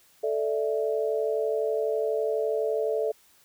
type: chord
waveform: sine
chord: A suspended fourth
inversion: none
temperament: equal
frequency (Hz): 440 / 587.3 / 659.3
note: A4 / D5 / E5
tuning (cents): 0 / 0 / 0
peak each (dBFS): -26 / -30 / -31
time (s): 0.23-3.12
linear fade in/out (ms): 10
effects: white hiss -60 dBFS RMS until 3.44 s